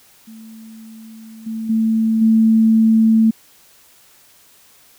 sine tone with level steps, 222.5 Hz, A3, 20 cents sharp, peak -35 / -22 / -13 / -9 dBFS, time 0.27-3.31 s, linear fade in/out 10 ms, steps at 1.46 / 1.69 / 2.21 s, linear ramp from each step 10 ms, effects white hiss -50 dBFS RMS until 4.98 s

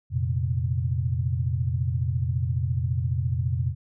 sine chord, F suspended fourth, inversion none, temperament just, 87.31 / 116.41 / 130.96 Hz, F2 / Bb2 / C3, 0 / -2 / +2 cents, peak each -27 dBFS, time 0.1-3.75 s, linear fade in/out 50 ms, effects none

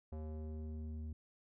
square tone with low-pass filter sweep, 77.78 Hz, D#2, in tune, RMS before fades -44 dBFS, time 0.12-1.13 s, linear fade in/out 5 ms, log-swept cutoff 670 to 190 Hz, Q 1.2, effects none

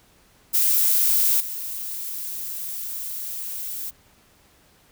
violet noise with level steps, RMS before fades -19 / -31 dBFS, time 0.53-3.91 s, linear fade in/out 20 ms, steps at 1.4 s, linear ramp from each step 5 ms, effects pink hiss -57 dBFS RMS until 4.91 s

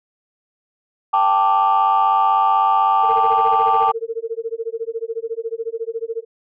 sine chord, G suspended second, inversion none, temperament equal, 784 / 880 / 1174.7 Hz, G5 / A5 / D6, 0 / 0 / 0 cents, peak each -16 dBFS, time 1.13-3.92 s, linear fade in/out 10 ms
sine tone with tremolo, 455.7 Hz, A#4, 39 cents flat, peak -19 dBFS, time 3.02-6.25 s, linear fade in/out 50 ms, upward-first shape sine, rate 14 Hz, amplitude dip 100%
effects tanh soft clip ceiling -7 dBFS

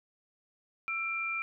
sine tone pair together, 1333 / 2375 Hz, E6 / D7, +19 / +19 cents, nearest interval minor seventh, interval 1000 cents, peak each -37 / -32 dBFS, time 0.88-1.42 s, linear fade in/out 0 ms, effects none

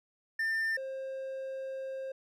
triangle tone pair in turn, 1795 / 531.8 Hz, A6 / C5, +34 / +28 cents, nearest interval octave + major sixth, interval 2106 cents, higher first, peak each -27 / -34 dBFS, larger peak first, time 0.39-0.77 / 0.77-2.12 s, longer second, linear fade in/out 5 ms, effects none

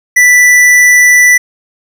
sine tone with hard clipping, 1975.5 Hz, B6, in tune, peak -4 dBFS, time 0.16-1.38 s, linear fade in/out 10 ms, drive 13 dB, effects none

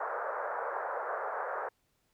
pink band-pass noise, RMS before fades -36 dBFS, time 0-1.69 s, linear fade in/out 5 ms, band 470 to 1600 Hz, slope 48 dB/octave, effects pink hiss -75 dBFS RMS until 2.13 s

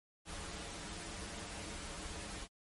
pink noise with comb filter, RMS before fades -45 dBFS, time 0.25-2.48 s, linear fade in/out 50 ms, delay 7.9 ms, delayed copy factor -0.85, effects MP3 48 kbps

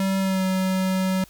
square tone with pitch glide, 192.6 to 188.09 Hz, G3 to F#3, -30 to +29 cents, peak -21 dBFS, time 0-1.24 s, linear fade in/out 2 ms, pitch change -41 cents, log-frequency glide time 0.19-0.44 s, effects added 50 Hz sine -55 dBFS peak until 1.29 s + white hiss -52 dBFS RMS until 1.29 s

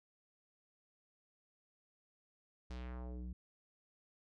square tone with low-pass filter sweep, 61.74 Hz, B1, in tune, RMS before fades -45 dBFS, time 2.7-3.33 s, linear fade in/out 5 ms, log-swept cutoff 6000 to 150 Hz, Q 1.5, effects none

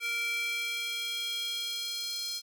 square tone with high-pass filter sweep, 466.2 Hz, A#4, in tune, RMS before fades -34 dBFS, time 0-2.42 s, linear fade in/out 50 ms, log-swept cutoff 2100 to 4400 Hz, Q 3.7, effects none

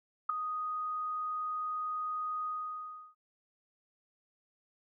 sine tone with ADSR envelope, 1244.5 Hz, D#6, in tune, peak -22 dBFS, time 0.29-3.15 s, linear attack 8 ms, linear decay 3 ms, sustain -11 dB, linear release 690 ms, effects none

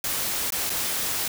white noise with dropouts, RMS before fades -27 dBFS, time 0.04-1.28 s, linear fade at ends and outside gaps 2 ms, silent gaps 0.505-0.522 / 0.696-0.701 s, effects none

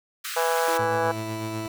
pink high-pass noise, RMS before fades -33 dBFS, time 0.24-0.78 s, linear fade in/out 10 ms, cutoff 1200 Hz, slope 96 dB/octave
harmonic tone, 165.1 Hz, E3, 3 cents sharp, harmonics 3 / 4 / 5 / 6 / 7 / 8 / 9 / 10, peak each -25 / -30 / -27 / -30 / -34 / -35 / -34 / -34 dBFS, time 0.36-1.12 s, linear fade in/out 10 ms
20% pulse tone, 329.6 Hz, E4, in tune, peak -27 dBFS, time 0.68-1.68 s, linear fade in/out 2 ms
sawtooth tone with tremolo, 110 Hz, A2, in tune, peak -26 dBFS, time 0.79-1.67 s, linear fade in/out 5 ms, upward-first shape sine, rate 8 Hz, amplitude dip 45%
effects none

